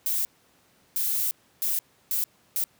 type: noise bursts at uneven times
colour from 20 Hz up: violet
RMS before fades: -26 dBFS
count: 5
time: 0.06-0.25 / 0.96-1.31 / 1.62-1.79 / 2.11-2.24 / 2.56-2.64 s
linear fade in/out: 0 ms
effects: pink hiss -62 dBFS RMS until 2.79 s + high-pass 100 Hz 12 dB/octave